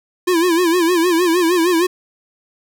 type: tone with vibrato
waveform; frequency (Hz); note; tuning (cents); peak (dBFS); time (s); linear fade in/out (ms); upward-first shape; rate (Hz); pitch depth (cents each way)
square; 344.8; F4; -22; -13; 0.27-1.87; 10; sine; 6.5; 110
effects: none